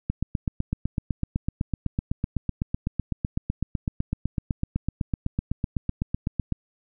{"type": "click train", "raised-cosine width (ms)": 5, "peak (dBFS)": -12, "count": 52, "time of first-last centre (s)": [0.1, 6.523], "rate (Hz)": 7.94, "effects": []}